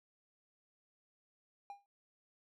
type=tone with exponential decay; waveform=triangle; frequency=805 Hz; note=G5; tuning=46 cents sharp; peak=-40 dBFS; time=1.7-1.86 s; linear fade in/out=1 ms; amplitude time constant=33 ms; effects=none